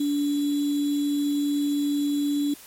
sine tone with sample-and-hold, 288.6 Hz, D4, 30 cents flat, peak -21 dBFS, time 0-2.54 s, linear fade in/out 5 ms, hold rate 3675 Hz, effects white hiss -47 dBFS RMS until 2.66 s + MP3 64 kbps

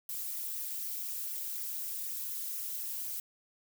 violet noise with flanger, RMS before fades -38 dBFS, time 0.09-3.2 s, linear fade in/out 2 ms, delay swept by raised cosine 0.23 to 4.63 ms, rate 4 Hz, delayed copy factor -0.9, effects none

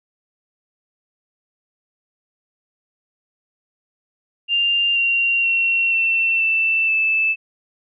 sine tone with pitch steps, 2794 / 2760 / 2727 / 2694 / 2662 / 2630 Hz, F7 / F7 / F7 / E7 / E7 / E7, 0 / -21 / -42 / +37 / +16 / -5 cents, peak -15 dBFS, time 4.48-7.36 s, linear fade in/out 50 ms, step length 480 ms, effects none

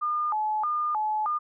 sine tone with vibrato, 1019 Hz, C6, 46 cents flat, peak -24 dBFS, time 0.01-1.39 s, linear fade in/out 20 ms, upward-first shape square, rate 1.6 Hz, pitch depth 300 cents each way, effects none

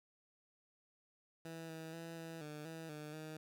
15% pulse tone with pitch steps, 163.7 / 161.1 / 165.7 / 164.1 / 150.3 / 162.5 / 150.9 / 156 Hz, E3 / E3 / E3 / E3 / D3 / E3 / D3 / D#3, -12 / -39 / +9 / -8 / +40 / -24 / +47 / +5 cents, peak -40 dBFS, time 1.45-3.37 s, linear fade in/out 2 ms, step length 240 ms, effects none

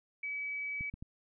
sine tone, 2285 Hz, D7, 48 cents flat, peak -35 dBFS, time 0.23-0.9 s, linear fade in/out 5 ms
clicks, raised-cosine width 5 ms, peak -31 dBFS, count 3, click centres 0.809 / 0.94 / 1.025 s
effects none

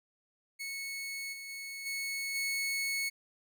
sawtooth tone with level steps, 2203 Hz, C#7, 11 cents flat, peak -34 / -39 / -37 / -31 / -28 dBFS, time 0.59-3.1 s, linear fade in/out 20 ms, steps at 1.32 / 1.48 / 1.85 / 2.34 s, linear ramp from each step 20 ms, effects none

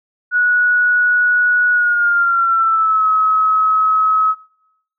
sine tone with pitch glide, 1464 to 1281.9 Hz, F#6 to E6, -19 to -49 cents, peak -11 dBFS, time 0.31-4.35 s, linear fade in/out 50 ms, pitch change -230 cents, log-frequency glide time 1.71-3.07 s, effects noise-tail reverb RT60 0.8 s tail -21 dB re dry

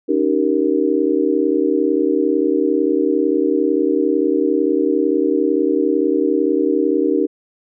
sine chord, Eb dominant seventh, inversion third, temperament just, 280 / 311.1 / 388.9 / 466.7 Hz, Db4 / Eb4 / G4 / Bb4, +18 / 0 / -14 / +2 cents, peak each -20 / -18 / -19 / -20 dBFS, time 0.08-7.27 s, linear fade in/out 20 ms, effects none

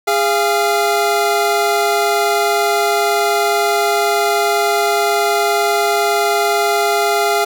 25% pulse tone pair together, 409.8 / 690 Hz, G#4 / F5, -23 / -21 cents, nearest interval major sixth, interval 902 cents, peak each -12 dBFS, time 0.07-7.45 s, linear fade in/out 10 ms, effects none

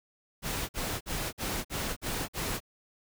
pink noise bursts, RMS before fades -33 dBFS, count 7, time 0.42-2.604 s, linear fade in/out 50 ms, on 270 ms, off 49 ms, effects none

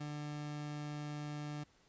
30% pulse tone, 148.3 Hz, D3, 17 cents sharp, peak -38 dBFS, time 0-1.64 s, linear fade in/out 10 ms, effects pink hiss -69 dBFS RMS until 1.88 s + resampled to 16000 Hz

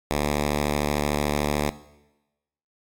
5% pulse tone, 73.4 Hz, D2, in tune, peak -11 dBFS, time 0.11-1.7 s, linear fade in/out 0 ms, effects noise-tail reverb RT60 1.0 s tail -18 dB re dry + AAC 64 kbps

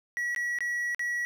triangle tone with dropouts, 1928 Hz, B6, 42 cents flat, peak -26 dBFS, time 0.17-1.25 s, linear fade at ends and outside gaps 0 ms, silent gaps 0.348-0.362 / 0.587-0.606 / 0.947-0.994 s, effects none

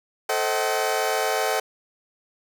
sawtooth chord, A diminished seventh, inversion none, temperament just, 440 / 528 / 633.6 / 760.3 Hz, A4 / C5 / Eb5 / Gb5, 0 / +16 / +31 / +47 cents, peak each -23 / -25 / -24 / -22 dBFS, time 0.29-1.6 s, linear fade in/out 5 ms, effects none

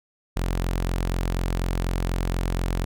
sawtooth tone, 44.12 Hz, F1, 18 cents sharp, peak -19 dBFS, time 0.36-2.85 s, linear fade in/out 10 ms, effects none

